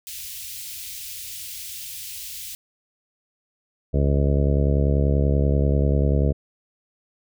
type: band-stop noise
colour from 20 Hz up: white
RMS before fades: -35 dBFS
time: 0.07-2.55 s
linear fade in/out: 0 ms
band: 110 to 2500 Hz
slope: 24 dB/octave
type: harmonic tone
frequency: 70.3 Hz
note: C#2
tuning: 25 cents sharp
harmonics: 1 / 2 / 3 / 4 / 5 / 6 / 7 / 8 / 9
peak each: -19 / -22 / -28 / -30 / -33 / -30 / -30 / -35 / -33 dBFS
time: 3.93-6.33 s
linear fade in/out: 20 ms
effects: none